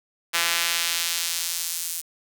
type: tone with high-pass filter sweep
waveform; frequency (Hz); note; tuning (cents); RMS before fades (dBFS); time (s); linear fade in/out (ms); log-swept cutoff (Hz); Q
sawtooth; 169.4; E3; +48; -26; 0.33-2.02; 20; 1800 to 8400; 0.79
effects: 7-bit